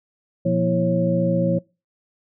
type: tone cluster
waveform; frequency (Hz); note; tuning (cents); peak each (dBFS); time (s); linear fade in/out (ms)
sine; 119.3 / 173.9 / 236.4 / 328.4 / 546; A#2 / F3 / A#3 / E4 / C#5; +41 / -7 / +24 / -6 / -26; -27 / -20 / -28 / -27 / -21; 0.45-1.59; 10
effects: noise-tail reverb RT60 0.3 s tail -25 dB re dry